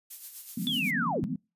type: noise with tremolo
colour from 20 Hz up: violet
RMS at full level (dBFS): -38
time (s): 0.1-0.91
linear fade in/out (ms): 10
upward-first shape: sine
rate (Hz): 8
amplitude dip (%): 55
type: band-pass noise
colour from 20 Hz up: white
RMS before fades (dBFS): -33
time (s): 0.57-1.36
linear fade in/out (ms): 5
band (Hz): 150 to 270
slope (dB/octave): 96
type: linear sweep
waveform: sine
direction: down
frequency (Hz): 3520 to 76.9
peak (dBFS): -27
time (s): 0.67-1.24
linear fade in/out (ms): 0
effects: noise-tail reverb RT60 0.3 s tail -26 dB re dry + resampled to 32000 Hz